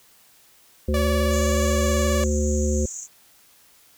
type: harmonic tone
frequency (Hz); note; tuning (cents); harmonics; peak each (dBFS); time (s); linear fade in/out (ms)
74; D2; +14; 1 / 3 / 5 / 7; -21 / -26 / -28 / -29; 0.88-2.86; 5
type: tone with vibrato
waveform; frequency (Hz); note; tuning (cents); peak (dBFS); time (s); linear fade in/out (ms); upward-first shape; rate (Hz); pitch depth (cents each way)
sawtooth; 572; D5; -46; -20; 0.94-2.24; 2; square; 19; 25
type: band-pass noise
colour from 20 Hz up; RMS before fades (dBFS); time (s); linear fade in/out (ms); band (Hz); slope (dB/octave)
pink; -35; 1.29-3.08; 50; 6300 to 7400; 96
effects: white hiss -55 dBFS RMS until 3.97 s